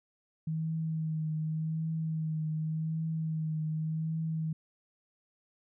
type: tone with vibrato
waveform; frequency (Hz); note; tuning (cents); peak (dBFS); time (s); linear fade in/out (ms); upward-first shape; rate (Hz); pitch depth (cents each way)
sine; 158.4; D#3; +31; -30; 0.47-4.53; 5; triangle; 0.87; 31
effects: none